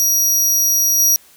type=tone with level steps; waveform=sawtooth; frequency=5750 Hz; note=F8; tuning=50 cents sharp; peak=-10 / -8 dBFS; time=0-1.16 s; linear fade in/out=0 ms; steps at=0.98 s; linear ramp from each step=20 ms; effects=white hiss -48 dBFS RMS until 1.36 s